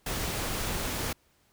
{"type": "noise", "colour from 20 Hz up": "pink", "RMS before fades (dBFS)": -32, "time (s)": [0.06, 1.13], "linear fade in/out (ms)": 5, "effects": ["pink hiss -67 dBFS RMS until 1.52 s"]}